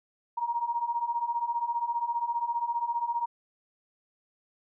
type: beating tone pair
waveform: sine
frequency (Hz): 932.3 / 947.3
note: A#5 / A#5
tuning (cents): 0 / +28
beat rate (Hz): 15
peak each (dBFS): -32 / -29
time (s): 0.37-3.26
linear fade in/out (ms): 10
effects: none